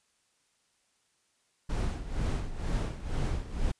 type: noise with tremolo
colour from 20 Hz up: brown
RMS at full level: -28 dBFS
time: 1.69-3.72 s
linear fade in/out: 10 ms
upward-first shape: sine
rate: 2.1 Hz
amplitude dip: 75%
effects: white hiss -72 dBFS RMS until 3.79 s + resampled to 22050 Hz